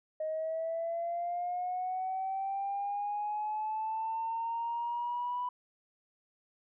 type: linear sweep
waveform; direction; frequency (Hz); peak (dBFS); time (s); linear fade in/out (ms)
sine; up; 622.3 to 990; -31; 0.2-5.49; 5
effects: tanh soft clip ceiling -27 dBFS